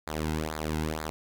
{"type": "tone with flanger", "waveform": "sawtooth", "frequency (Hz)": 77.78, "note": "D#2", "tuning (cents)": 0, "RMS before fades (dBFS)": -32, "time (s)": [0.07, 1.1], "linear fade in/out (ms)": 0, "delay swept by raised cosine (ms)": [0.34, 1.74], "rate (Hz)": 2.1, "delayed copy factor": -0.85, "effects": []}